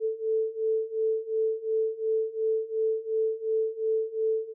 sine beating tone pair, 440 / 442.8 Hz, A4 / A4, 0 / +11 cents, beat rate 2.8 Hz, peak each -29 / -27 dBFS, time 0-4.54 s, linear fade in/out 50 ms, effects none

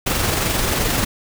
pink noise with amplitude modulation, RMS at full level -18 dBFS, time 0.06-1.05 s, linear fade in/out 10 ms, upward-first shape sine, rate 22.8 Hz, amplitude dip 35%, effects none

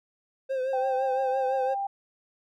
triangle tone with vibrato, 523.3 Hz, C5, in tune, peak -24 dBFS, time 0.49-1.75 s, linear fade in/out 20 ms, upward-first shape triangle, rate 5.9 Hz, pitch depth 59 cents each way
sine tone with pitch glide, 784 to 793.1 Hz, G5 to G5, 0 to +20 cents, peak -27 dBFS, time 0.73-1.87 s, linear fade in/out 5 ms, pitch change +20 cents, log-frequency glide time 0.87-1.11 s
effects none

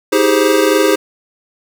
square chord, Ab major seventh, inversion second, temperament equal with one note detuned, 318.6 / 392 / 415.3 / 523.3 Hz, Eb4 / G4 / Ab4 / C5, +41 / 0 / 0 / 0 cents, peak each -16 dBFS, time 0.12-0.96 s, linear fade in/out 10 ms, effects none

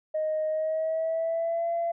sine tone with pitch glide, 622.3 to 678.6 Hz, D#5 to F5, 0 to -50 cents, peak -24 dBFS, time 0.14-1.92 s, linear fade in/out 10 ms, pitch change +150 cents, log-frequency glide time 0.48-1.71 s, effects tanh soft clip ceiling -21 dBFS

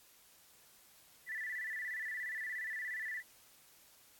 sine tone with vibrato, 1864.7 Hz, A#6, in tune, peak -38 dBFS, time 1.26-3.23 s, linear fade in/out 50 ms, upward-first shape square, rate 17 Hz, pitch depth 91 cents each way, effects white hiss -63 dBFS RMS until 4.19 s + AAC 64 kbps

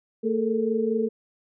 sine tone cluster, 225 / 429.4 / 454 Hz, A3 / A4 / A#4, +39 / -42 / -46 cents, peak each -26 dBFS, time 0.23-1.09 s, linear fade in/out 20 ms, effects none

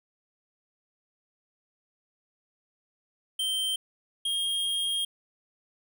square tone pair in turn, 3130 / 3239 Hz, G7 / G#7, -3 / -44 cents, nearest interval minor second, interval 59 cents, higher second, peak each -27 dBFS, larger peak neither, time 3.39-3.76 / 4.25-5.05 s, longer second, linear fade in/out 5 ms, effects none

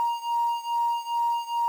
triangle beating tone pair, 939 / 941.4 Hz, A#5 / A#5, +12 / +17 cents, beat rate 2.4 Hz, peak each -23 / -25 dBFS, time 0-1.68 s, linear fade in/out 0 ms, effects tanh soft clip ceiling -18 dBFS + 8-bit

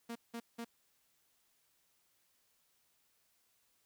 sawtooth tone bursts, 233 Hz, A#3, 1 cent flat, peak -37 dBFS, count 3, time 0.09-0.648 s, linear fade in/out 10 ms, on 66 ms, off 180 ms, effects white hiss -75 dBFS RMS until 3.85 s

